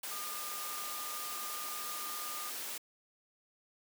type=tone in noise; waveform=sine; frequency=1212 Hz; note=D#6; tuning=46 cents flat; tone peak=-44 dBFS; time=0.11-2.5 s; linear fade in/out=5 ms; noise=white; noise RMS=-41 dBFS; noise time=0.03-2.78 s; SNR=-6 dB; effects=high-pass 300 Hz 12 dB/octave